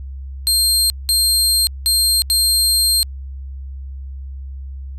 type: tone bursts at uneven times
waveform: 25% pulse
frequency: 4200 Hz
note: C8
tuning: 6 cents sharp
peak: -8 dBFS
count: 4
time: 0.47-0.9 / 1.09-1.67 / 1.86-2.22 / 2.3-3.03 s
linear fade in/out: 0 ms
effects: added 67 Hz sine -27 dBFS peak until 4.98 s